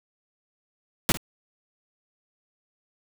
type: noise with echo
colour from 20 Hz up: pink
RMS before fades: -20 dBFS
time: 1.09-1.12 s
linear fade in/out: 0 ms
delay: 52 ms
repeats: 1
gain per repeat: -15 dB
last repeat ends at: 1.172 s
effects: none